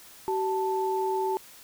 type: tone pair together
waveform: sine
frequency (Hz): 380.9 / 881.2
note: G4 / A5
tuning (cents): -50 / +2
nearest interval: octave + minor third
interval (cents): 1452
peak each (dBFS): -27 / -28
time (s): 0.28-1.37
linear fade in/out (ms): 0
effects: white hiss -50 dBFS RMS until 1.63 s